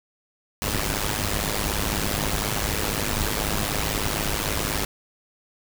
pink noise with amplitude modulation, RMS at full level -22 dBFS, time 0.62-4.85 s, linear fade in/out 0 ms, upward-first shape sine, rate 104 Hz, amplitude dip 80%, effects none

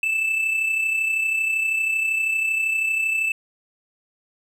triangle tone with amplitude modulation, 2637 Hz, E7, in tune, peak -16 dBFS, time 0.03-3.32 s, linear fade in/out 2 ms, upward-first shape sine, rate 32.7 Hz, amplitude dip 45%, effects none

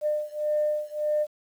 sine beating tone pair, 601 / 602.7 Hz, D5 / D5, +40 / +45 cents, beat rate 1.7 Hz, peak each -26 / -27 dBFS, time 0.01-1.27 s, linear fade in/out 50 ms, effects tanh soft clip ceiling -16 dBFS + 9-bit

